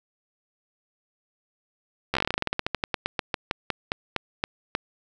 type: slowing click train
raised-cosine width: 0.3 ms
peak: -8 dBFS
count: 28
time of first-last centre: 2.14-4.751 s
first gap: 13 ms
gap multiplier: 1.13
effects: none